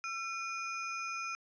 square ring-modulated tone, 1894 Hz, A#6, 27 cents sharp, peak -34 dBFS, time 0.04-1.35 s, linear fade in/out 0 ms, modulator 550 Hz, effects resampled to 16000 Hz

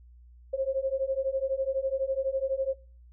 sine beating tone pair, 529 / 541 Hz, C5 / C#5, +19 / -42 cents, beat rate 12 Hz, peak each -30 / -28 dBFS, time 0.53-2.74 s, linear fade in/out 10 ms, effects noise-tail reverb RT60 0.4 s tail -23 dB re dry + added 60 Hz sine -50 dBFS peak until 3.12 s

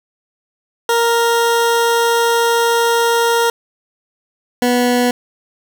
20% pulse tone pair in turn, 466.4 / 245.4 Hz, A#4 / B3, +1 / -11 cents, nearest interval major seventh, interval 1112 cents, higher first, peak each -7 dBFS, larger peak neither, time 0.89-3.5 / 4.62-5.11 s, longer first, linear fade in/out 2 ms, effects none

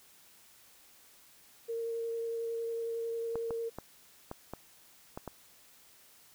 sine tone with vibrato, 460.2 Hz, A#4, 22 cents flat, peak -33 dBFS, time 1.68-3.7 s, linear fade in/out 20 ms, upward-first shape sine, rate 11 Hz, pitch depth 10 cents each way
clicks, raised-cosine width 1 ms, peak -25 dBFS, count 7, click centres 3.356 / 3.507 / 3.786 / 4.314 / 4.536 / 5.175 / 5.277 s
effects white hiss -60 dBFS RMS until 6.34 s

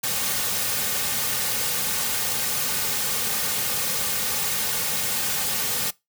white noise with comb filter, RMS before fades -25 dBFS, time 0.03-5.91 s, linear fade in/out 10 ms, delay 3 ms, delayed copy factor -0.65, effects noise-tail reverb RT60 0.2 s tail -22 dB re dry

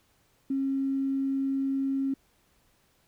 triangle tone with tanh clipping, 271 Hz, C#4, 39 cents flat, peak -25 dBFS, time 0.5-2.14 s, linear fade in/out 5 ms, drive 3 dB, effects pink hiss -67 dBFS RMS until 3.07 s

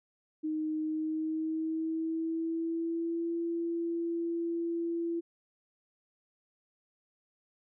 sine tone with pitch glide, 310.9 to 337.1 Hz, D#4 to E4, -1 to +39 cents, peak -30 dBFS, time 0.43-5.21 s, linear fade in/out 20 ms, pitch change +140 cents, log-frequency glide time 0.8-3.34 s, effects none

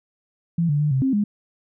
sine tone with pitch steps, 168.4 / 146 / 149.4 / 132.5 / 265.9 / 206.6 Hz, E3 / D3 / D3 / C3 / C4 / G#3, +37 / -10 / +30 / +22 / +28 / -9 cents, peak -17 dBFS, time 0.58-1.24 s, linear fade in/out 5 ms, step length 110 ms, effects none

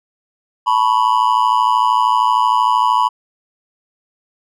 triangle tone with amplitude modulation, 987.8 Hz, B5, in tune, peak -5 dBFS, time 0.66-3.09 s, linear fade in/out 20 ms, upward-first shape sine, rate 113 Hz, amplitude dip 100%, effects none

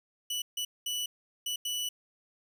sawtooth tone bursts at uneven times, 2960 Hz, F#7, in tune, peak -28 dBFS, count 5, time 0.3-0.42 / 0.57-0.65 / 0.86-1.06 / 1.46-1.56 / 1.65-1.89 s, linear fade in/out 5 ms, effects none

